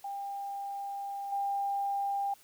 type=tone with level steps; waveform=sine; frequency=798 Hz; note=G5; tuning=31 cents sharp; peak=-35 / -29 dBFS; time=0.04-2.34 s; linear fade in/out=5 ms; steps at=1.32 s; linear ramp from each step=5 ms; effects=white hiss -60 dBFS RMS until 2.43 s